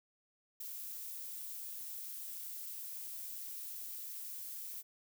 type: noise with ADSR envelope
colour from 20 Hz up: violet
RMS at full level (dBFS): -41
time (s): 0.6-4.83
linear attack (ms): 10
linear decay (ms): 4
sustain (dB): -4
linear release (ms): 33
effects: none